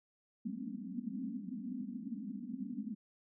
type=band-pass noise; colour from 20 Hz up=white; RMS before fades=-42 dBFS; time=0.45-2.95 s; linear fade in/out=10 ms; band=190 to 270 Hz; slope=96 dB/octave; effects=none